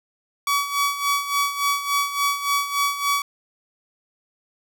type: tone with tremolo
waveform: sawtooth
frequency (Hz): 1137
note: C#6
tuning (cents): +44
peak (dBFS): -14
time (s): 0.47-3.22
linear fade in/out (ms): 2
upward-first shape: sine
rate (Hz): 3.5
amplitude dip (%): 70
effects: none